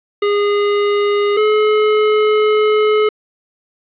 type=tone pair in turn; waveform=square; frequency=409.9 / 426.7 Hz; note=G#4 / G#4; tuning=-23 / +47 cents; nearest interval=minor second; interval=70 cents; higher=second; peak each=-13 / -11 dBFS; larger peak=second; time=0.22-1.37 / 1.37-3.09 s; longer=second; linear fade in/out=5 ms; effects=resampled to 8000 Hz + 7-bit